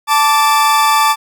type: tone pair together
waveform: 40% pulse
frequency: 880 / 1165.9 Hz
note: A5 / D6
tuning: 0 / -13 cents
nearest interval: perfect fourth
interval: 487 cents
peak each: -11 dBFS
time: 0.07-1.16 s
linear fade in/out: 50 ms
effects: none